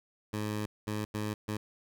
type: tone bursts at uneven times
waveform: 15% pulse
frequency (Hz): 106.1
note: G#2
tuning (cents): +38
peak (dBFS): -26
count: 4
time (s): 0.33-0.66 / 0.87-1.05 / 1.14-1.34 / 1.48-1.57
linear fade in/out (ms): 5
effects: none